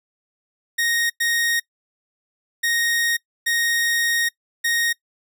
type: tone bursts at uneven times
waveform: sawtooth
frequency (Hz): 1864.7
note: A#6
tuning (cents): 0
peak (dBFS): -15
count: 5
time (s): 0.78-1.1 / 1.2-1.6 / 2.63-3.17 / 3.46-4.29 / 4.64-4.93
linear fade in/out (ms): 10
effects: noise-tail reverb RT60 0.1 s tail -23 dB re dry